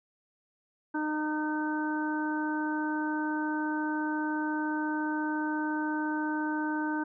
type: harmonic tone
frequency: 305.7 Hz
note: D#4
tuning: 30 cents flat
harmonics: 1 / 2 / 3 / 4 / 5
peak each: -30 / -44 / -35 / -45 / -36 dBFS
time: 0.94-7.04 s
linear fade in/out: 10 ms
effects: none